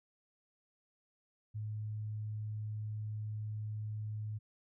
sine tone, 107 Hz, A2, 48 cents flat, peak -37 dBFS, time 1.54-4.39 s, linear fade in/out 20 ms, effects none

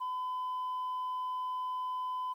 sine tone, 1010 Hz, B5, 39 cents sharp, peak -31 dBFS, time 0-2.34 s, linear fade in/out 20 ms, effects tanh soft clip ceiling -32 dBFS + 11-bit

